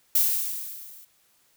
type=noise with level ramp; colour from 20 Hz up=violet; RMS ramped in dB=-19 to -49 dBFS; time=0.15-1.05 s; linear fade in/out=5 ms; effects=white hiss -64 dBFS RMS until 1.56 s